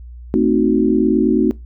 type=chord; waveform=sine; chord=A diminished seventh; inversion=none; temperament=equal with one note detuned; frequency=222.7 / 261.6 / 311.1 / 370 Hz; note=A3 / C4 / Eb4 / Gb4; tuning=+21 / 0 / 0 / 0 cents; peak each=-17 dBFS; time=0.34-1.51 s; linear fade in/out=0 ms; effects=noise-tail reverb RT60 0.2 s tail -21 dB re dry + added 60 Hz sine -32 dBFS peak until 1.65 s